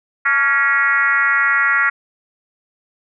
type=tone with frequency modulation; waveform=sine; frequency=1658 Hz; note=G#6; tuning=3 cents flat; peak=-12 dBFS; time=0.25-1.9 s; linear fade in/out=10 ms; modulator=263 Hz; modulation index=1.7; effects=none